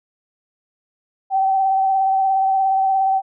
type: tone with vibrato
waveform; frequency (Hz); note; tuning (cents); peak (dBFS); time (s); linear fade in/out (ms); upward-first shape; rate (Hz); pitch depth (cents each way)
sine; 771; G5; -29; -14; 1.3-3.22; 50; sine; 17; 21
effects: none